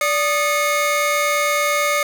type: tone cluster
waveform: 45% pulse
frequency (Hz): 583 / 1235 / 2169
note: D5 / D#6 / C#7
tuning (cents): -13 / -13 / -38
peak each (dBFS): -21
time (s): 0.01-2.03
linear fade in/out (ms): 2
effects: none